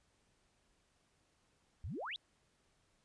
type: exponential sweep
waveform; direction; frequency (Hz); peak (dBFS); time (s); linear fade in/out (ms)
sine; up; 65.41 to 3996; -40; 1.84-2.16; 0
effects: pink hiss -75 dBFS RMS until 3.04 s + resampled to 22050 Hz